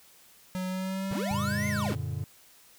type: tone with pitch glide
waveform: square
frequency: 185 to 205.3 Hz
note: F#3 to G#3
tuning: 0 to -20 cents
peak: -31 dBFS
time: 0.55-1.94 s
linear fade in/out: 0 ms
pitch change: +180 cents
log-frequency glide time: 0.68-1.6 s
type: linear two-way sweep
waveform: square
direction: up then down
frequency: 78 to 2150 to 78 Hz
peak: -33 dBFS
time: 1.11-1.95 s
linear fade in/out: 0 ms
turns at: 1.68 s
type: chord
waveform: triangle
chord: Gb augmented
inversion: none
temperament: just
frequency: 92.5 / 115.62 / 144.53 Hz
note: Gb2 / Bb2 / D3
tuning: 0 / -14 / -27 cents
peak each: -33 dBFS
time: 1.31-2.24 s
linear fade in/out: 0 ms
effects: white hiss -57 dBFS RMS until 2.78 s